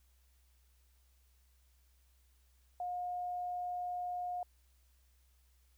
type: tone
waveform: sine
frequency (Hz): 716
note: F5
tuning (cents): +43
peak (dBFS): -36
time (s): 2.8-4.43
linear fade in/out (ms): 2
effects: added 63 Hz sine -66 dBFS peak until 5.77 s + white hiss -75 dBFS RMS until 5.77 s